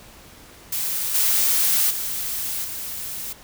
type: noise with level steps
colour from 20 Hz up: blue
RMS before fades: -25 / -19 / -27 / -31 dBFS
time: 0.72-3.33 s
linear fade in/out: 5 ms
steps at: 1.14 / 1.9 / 2.64 s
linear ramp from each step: 10 ms
effects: pink hiss -46 dBFS RMS until 3.43 s